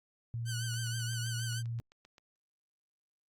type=tone; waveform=sine; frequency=116.54 Hz; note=A#2; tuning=in tune; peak=-34 dBFS; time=0.34-1.8 s; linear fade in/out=0 ms
type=tone with vibrato; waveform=10% pulse; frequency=1509 Hz; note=F#6; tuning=34 cents sharp; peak=-30 dBFS; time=0.45-1.63 s; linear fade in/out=50 ms; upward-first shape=triangle; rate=6.3 Hz; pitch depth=80 cents each way
type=click train; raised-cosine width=0.2 ms; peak=-40 dBFS; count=12; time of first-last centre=0.74-2.182 s; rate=7.63 Hz
effects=Opus 48 kbps